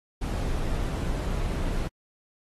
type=noise; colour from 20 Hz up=brown; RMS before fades=-28 dBFS; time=0.21-1.88 s; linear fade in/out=10 ms; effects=AAC 32 kbps